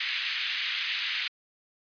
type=band-pass noise; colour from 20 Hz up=pink; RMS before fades=-31 dBFS; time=0-1.28 s; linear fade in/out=5 ms; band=2000 to 3900 Hz; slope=24 dB/octave; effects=resampled to 11025 Hz